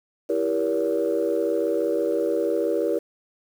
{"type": "chord", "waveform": "sine", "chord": "E diminished seventh", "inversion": "none", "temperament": "just", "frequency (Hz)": [329.6, 395.6, 474.7, 569.6], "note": ["E4", "G4", "Bb4", "Db5"], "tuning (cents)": [0, 16, 31, 47], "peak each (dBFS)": [-26, -26, -24, -26], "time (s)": [0.29, 2.99], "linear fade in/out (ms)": 10, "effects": ["tanh soft clip ceiling -13 dBFS", "8-bit"]}